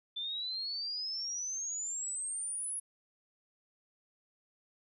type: exponential sweep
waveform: sine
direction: up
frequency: 3519 to 10548 Hz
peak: -35 dBFS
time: 0.16-2.8 s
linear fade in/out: 10 ms
effects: none